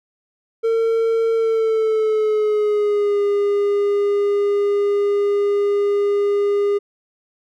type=tone with pitch glide; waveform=triangle; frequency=453.7 to 406.5 Hz; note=A#4 to G#4; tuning=-47 to -37 cents; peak=-13 dBFS; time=0.63-6.79 s; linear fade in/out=20 ms; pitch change=-190 cents; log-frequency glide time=1.33-3.21 s; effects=none